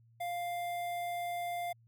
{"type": "tone with notch filter", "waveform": "square", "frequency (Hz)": 699, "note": "F5", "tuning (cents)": 1, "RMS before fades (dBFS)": -37, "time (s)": [0.2, 1.73], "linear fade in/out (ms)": 10, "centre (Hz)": 5600, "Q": 0.88, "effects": ["added 115 Hz sine -61 dBFS peak until 1.87 s"]}